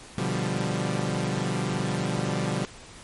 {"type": "chord", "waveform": "sawtooth", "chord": "G dominant seventh", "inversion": "first", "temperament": "equal with one note detuned", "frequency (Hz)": [123.47, 146.83, 175.12, 196], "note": ["B2", "D3", "F3", "G3"], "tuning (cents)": [0, 0, 5, 0], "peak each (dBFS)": -27, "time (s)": [0.18, 2.65], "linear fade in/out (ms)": 0, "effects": ["pink hiss -46 dBFS RMS until 3.03 s", "MP3 48 kbps"]}